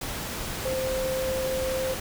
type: tone in noise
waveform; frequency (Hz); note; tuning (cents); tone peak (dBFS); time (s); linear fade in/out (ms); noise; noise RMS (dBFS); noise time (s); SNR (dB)
sine; 522; C5; -4; -26; 0.65-1.94; 5; pink; -33; 0.01-2; +4
effects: none